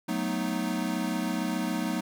square chord, B dominant seventh, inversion second, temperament equal, 185 / 220 / 246.9 / 311.1 Hz, F#3 / A3 / B3 / D#4, 0 / 0 / 0 / 0 cents, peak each -34 dBFS, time 0.08-2.01 s, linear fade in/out 10 ms, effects none

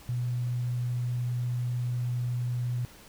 sine tone, 122.5 Hz, B2, 14 cents flat, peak -27 dBFS, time 0.09-2.85 s, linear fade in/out 0 ms, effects pink hiss -52 dBFS RMS until 3.08 s

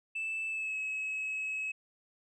sine tone with pitch glide, 2637 to 2571 Hz, E7 to E7, 0 to -44 cents, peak -31 dBFS, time 0.15-1.72 s, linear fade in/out 10 ms, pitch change -44 cents, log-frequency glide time 0.48-0.77 s, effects tanh soft clip ceiling -31 dBFS

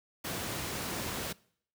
pink noise, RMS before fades -36 dBFS, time 0.24-1.33 s, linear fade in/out 10 ms, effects noise-tail reverb RT60 0.6 s tail -23 dB re dry + high-pass 80 Hz 12 dB/octave

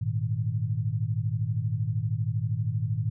sine chord, Ab suspended second, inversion none, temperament equal, 103.83 / 116.54 / 155.56 Hz, Ab2 / Bb2 / Eb3, 0 / 0 / 0 cents, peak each -29 / -28 / -33 dBFS, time 0.01-3.1 s, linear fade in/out 10 ms, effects none

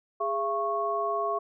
sine tone cluster, 411.6 / 678 / 1102 Hz, G#4 / E5 / C#6, -16 / +49 / -11 cents, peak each -32 / -30 / -29 dBFS, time 0.2-1.39 s, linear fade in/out 10 ms, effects none

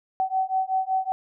sine beating tone pair, 756 / 761.3 Hz, F#5 / F#5, +37 / +49 cents, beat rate 5.3 Hz, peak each -25 dBFS, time 0.2-1.12 s, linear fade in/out 0 ms, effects none

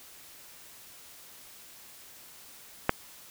click, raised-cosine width 0.5 ms, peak -6 dBFS, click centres 2.894 s, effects white hiss -51 dBFS RMS until 3.3 s

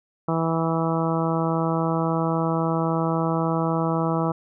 harmonic tone, 163.7 Hz, E3, 12 cents flat, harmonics 1 / 2 / 3 / 4 / 5 / 6 / 7 / 8, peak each -24 / -27 / -29 / -30 / -31 / -32 / -32 / -33 dBFS, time 0.28-4.32 s, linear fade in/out 5 ms, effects none

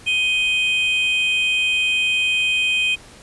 triangle tone pair together, 2500 / 3150 Hz, D#7 / G7, +8 / +8 cents, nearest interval major third, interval 400 cents, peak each -16 / -21 dBFS, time 0.06-2.96 s, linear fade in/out 20 ms, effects pink hiss -44 dBFS RMS until 3.22 s + resampled to 24000 Hz

